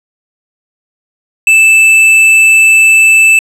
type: tone with tanh clipping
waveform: sine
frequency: 2637 Hz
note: E7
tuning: in tune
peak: -4 dBFS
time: 1.47-3.39 s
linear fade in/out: 2 ms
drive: 11 dB
effects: low-pass 12000 Hz 12 dB/octave